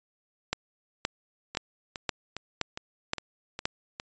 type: two click trains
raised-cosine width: 0.2 ms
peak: -9 / -18 dBFS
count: 7 / 7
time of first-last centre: 0.53-3.655 / 1.55-3.999 s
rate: 1.92 / 2.45 Hz
effects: resampled to 16000 Hz